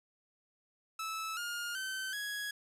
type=tone with pitch steps; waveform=sawtooth; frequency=1308 / 1418.2 / 1537.6 / 1667.1 Hz; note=E6 / F6 / G6 / G#6; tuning=-14 / +26 / -34 / +6 cents; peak=-33 dBFS; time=0.99-2.51 s; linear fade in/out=5 ms; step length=380 ms; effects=resampled to 32000 Hz + 10-bit